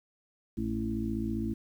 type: harmonic tone with a mistuned harmonic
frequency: 55 Hz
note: A1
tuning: in tune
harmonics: 1 / 2 / 4 / 5 / 6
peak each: -38 / -38 / -33 / -38 / -36 dBFS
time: 0.57-1.54 s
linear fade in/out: 10 ms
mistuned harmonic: 2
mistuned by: +26 cents
effects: 10-bit